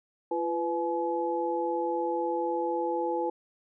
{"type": "tone cluster", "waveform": "sine", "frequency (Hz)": [342.1, 498.3, 851], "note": ["F4", "B4", "G#5"], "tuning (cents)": [-36, 15, 42], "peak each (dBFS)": -31, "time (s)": [0.31, 3.3], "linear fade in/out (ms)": 5, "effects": []}